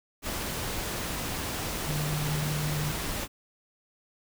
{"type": "tone in noise", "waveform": "sine", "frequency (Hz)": 150.1, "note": "D3", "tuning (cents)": 38, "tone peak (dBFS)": -29, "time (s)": [1.85, 2.94], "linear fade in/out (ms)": 50, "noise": "pink", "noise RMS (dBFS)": -33, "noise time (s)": [0.22, 3.28], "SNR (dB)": 1, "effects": []}